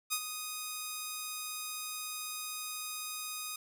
5% pulse tone with ADSR envelope, 1244.5 Hz, D#6, in tune, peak -17 dBFS, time 0.1-3.56 s, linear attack 29 ms, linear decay 65 ms, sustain -9 dB, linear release 4 ms, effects none

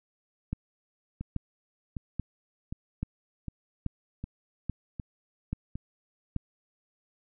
two click trains, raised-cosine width 5 ms, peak -18 / -23 dBFS, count 8 / 7, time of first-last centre 0.53-6.363 / 1.21-5.755 s, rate 1.2 / 1.32 Hz, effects none

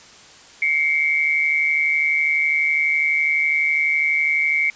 sine tone pair together, 2126 / 2278 Hz, C7 / C#7, +27 / +47 cents, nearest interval minor second, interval 120 cents, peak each -19 dBFS, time 0.62-4.7 s, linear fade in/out 2 ms, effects white hiss -45 dBFS RMS until 4.75 s + resampled to 16000 Hz

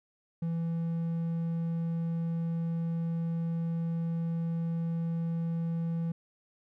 triangle tone, 166.4 Hz, E3, 17 cents sharp, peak -27 dBFS, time 0.42-6.12 s, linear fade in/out 5 ms, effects none

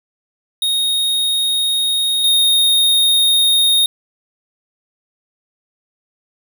square tone pair in turn, 3729 / 3708 Hz, A#7 / A#7, 0 / -10 cents, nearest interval unison, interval 10 cents, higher first, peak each -15 / -11 dBFS, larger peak second, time 0.62-2.24 / 2.24-3.86 s, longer neither, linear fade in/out 2 ms, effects none

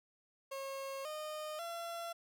30% pulse tone with pitch steps, 543 / 613 / 679 Hz, C#5 / D#5 / F5, -36 / -26 / -49 cents, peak -38 dBFS, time 0.51-2.13 s, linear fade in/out 10 ms, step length 540 ms, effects none

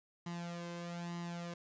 sawtooth tone with flanger, 172.2 Hz, F3, 24 cents flat, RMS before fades -43 dBFS, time 0.26-1.54 s, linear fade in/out 5 ms, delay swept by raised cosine 1 to 1.94 ms, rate 1.1 Hz, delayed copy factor +0.7, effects resampled to 16000 Hz + 11-bit

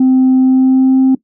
sine tone with pitch glide, 259.5 to 263 Hz, C4 to C4, -14 to +9 cents, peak -4 dBFS, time 0-1.15 s, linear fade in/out 5 ms, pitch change +23 cents, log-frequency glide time 0.39-0.99 s, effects noise-tail reverb RT60 0.1 s tail -19 dB re dry + tanh soft clip ceiling -4 dBFS

